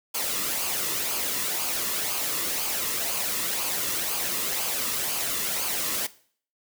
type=noise with flanger; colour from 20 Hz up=white; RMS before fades=-28 dBFS; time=0.14-6.07 s; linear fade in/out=10 ms; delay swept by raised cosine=0.53 to 1.33 ms; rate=2 Hz; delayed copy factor=-0.5; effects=noise-tail reverb RT60 0.5 s tail -18 dB re dry